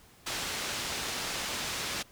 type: low-pass noise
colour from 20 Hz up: white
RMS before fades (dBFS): -35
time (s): 0.26-2.03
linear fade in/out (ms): 10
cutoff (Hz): 5600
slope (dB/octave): 12
effects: pink hiss -58 dBFS RMS until 2.11 s